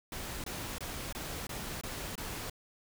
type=noise bursts; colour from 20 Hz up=pink; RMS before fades=-40 dBFS; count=7; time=0.12-2.498 s; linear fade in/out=2 ms; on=320 ms; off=23 ms; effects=none